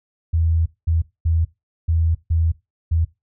sine tone bursts at uneven times, 82 Hz, E2, 9 cents flat, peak -15 dBFS, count 6, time 0.33-0.66 / 0.87-1.02 / 1.25-1.45 / 1.88-2.15 / 2.3-2.52 / 2.91-3.05 s, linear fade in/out 10 ms, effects noise-tail reverb RT60 0.2 s tail -18 dB re dry

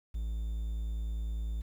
triangle tone, 55 Hz, A1, in tune, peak -30 dBFS, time 0.14-1.62 s, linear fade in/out 10 ms, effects 10-bit

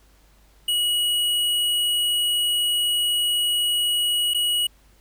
square tone with dropouts, 2912 Hz, F#7, 28 cents flat, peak -20 dBFS, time 0.68-4.67 s, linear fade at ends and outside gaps 5 ms, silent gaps 4.337-4.345 s, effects added 50 Hz sine -54 dBFS peak until 5 s + pink hiss -59 dBFS RMS until 5 s

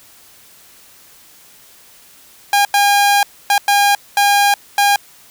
sawtooth tone bursts at uneven times, 810 Hz, G#5, 43 cents flat, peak -6 dBFS, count 6, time 2.53-2.65 / 2.74-3.23 / 3.5-3.58 / 3.68-3.95 / 4.17-4.54 / 4.78-4.96 s, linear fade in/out 2 ms, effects white hiss -45 dBFS RMS until 5.3 s

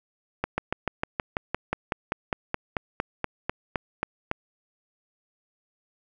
slowing click train, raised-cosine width 0.5 ms, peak -10 dBFS, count 20, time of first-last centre 0.44-4.314 s, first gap 140 ms, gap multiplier 1.04, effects none

